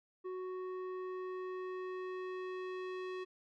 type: tone with low-pass filter sweep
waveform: square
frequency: 370 Hz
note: F#4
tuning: in tune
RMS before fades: -42 dBFS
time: 0.24-3.25 s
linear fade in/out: 20 ms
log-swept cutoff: 1000 to 3100 Hz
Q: 1
effects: none